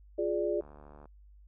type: chord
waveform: sine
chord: D diminished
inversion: first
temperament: equal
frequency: 349.2 / 415.3 / 587.3 Hz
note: F4 / Ab4 / D5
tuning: 0 / 0 / 0 cents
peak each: -32 dBFS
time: 0.18-0.61 s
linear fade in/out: 10 ms
type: click train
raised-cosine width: 1 ms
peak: -38 dBFS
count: 34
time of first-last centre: 0.61-1.056 s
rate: 74 Hz
effects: noise-tail reverb RT60 0.1 s tail -26 dB re dry + added 50 Hz sine -53 dBFS peak until 1.47 s